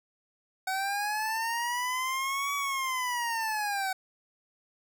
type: linear two-way sweep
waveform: 25% pulse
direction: up then down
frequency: 751 to 1139 to 751 Hz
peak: -25 dBFS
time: 0.67-3.93 s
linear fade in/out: 5 ms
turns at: 2.55 s
effects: none